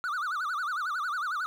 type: tone with vibrato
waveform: triangle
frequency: 1318.5 Hz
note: E6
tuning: in tune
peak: -27 dBFS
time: 0.04-1.46 s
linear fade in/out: 0 ms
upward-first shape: sine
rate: 11 Hz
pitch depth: 230 cents each way
effects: 10-bit